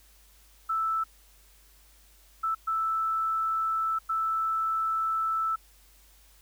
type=tone bursts at uneven times; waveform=sine; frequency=1318.5 Hz; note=E6; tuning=in tune; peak=-25 dBFS; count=4; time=0.69-1.04 / 2.43-2.55 / 2.67-3.99 / 4.09-5.56 s; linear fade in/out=10 ms; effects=added 50 Hz sine -58 dBFS peak until 6.41 s + white hiss -60 dBFS RMS until 6.41 s